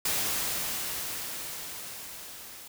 white noise with level ramp, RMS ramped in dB -28 to -46 dBFS, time 0.05-2.68 s, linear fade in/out 5 ms, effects none

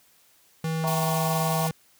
square tone, 161 Hz, E3, 41 cents flat, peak -26 dBFS, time 0.64-1.71 s, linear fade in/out 2 ms
sine chord, E diminished seventh, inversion none, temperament equal, 659.3 / 784 / 932.3 / 1108.7 Hz, E5 / G5 / Bb5 / Db6, 0 / 0 / 0 / 0 cents, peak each -30 / -31 / -34 / -33 dBFS, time 0.84-1.67 s, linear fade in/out 0 ms
white high-pass noise, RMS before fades -34 dBFS, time 0.87-1.69 s, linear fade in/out 5 ms, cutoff 2200 Hz, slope 96 dB/octave
effects white hiss -60 dBFS RMS until 1.99 s + high-pass 60 Hz 12 dB/octave

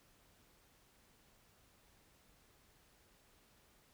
silence, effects pink hiss -69 dBFS RMS until 3.93 s

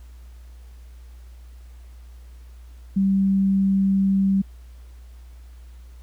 sine tone, 194.3 Hz, G3, 15 cents flat, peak -16 dBFS, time 2.96-4.42 s, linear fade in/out 10 ms, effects added 60 Hz sine -40 dBFS peak until 6.02 s + pink hiss -59 dBFS RMS until 6.02 s

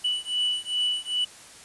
triangle beating tone pair, 2960 / 2962.5 Hz, F#7 / F#7, 0 / +1 cents, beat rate 2.5 Hz, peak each -26 dBFS, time 0.04-1.25 s, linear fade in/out 10 ms, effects white hiss -47 dBFS RMS until 1.64 s + resampled to 24000 Hz

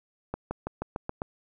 accelerating click train, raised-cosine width 1 ms, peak -17 dBFS, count 7, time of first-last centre 0.34-1.219 s, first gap 170 ms, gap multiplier 0.94, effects none

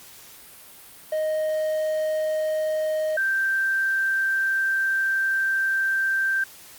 triangle / sine tone pair in turn, 622.3 / 1568.1 Hz, D#5 / G6, 0 / 0 cents, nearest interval octave + major third, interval 1600 cents, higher second, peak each -20 dBFS, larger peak neither, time 1.12-3.17 / 3.17-6.44 s, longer second, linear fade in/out 5 ms, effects white hiss -46 dBFS RMS until 6.78 s + Opus 48 kbps

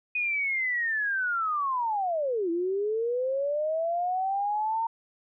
sine linear two-way sweep, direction down then up, 2494 to 329.6 to 919 Hz, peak -25 dBFS, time 0.15-4.87 s, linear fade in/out 5 ms, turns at 2.5 s, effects none

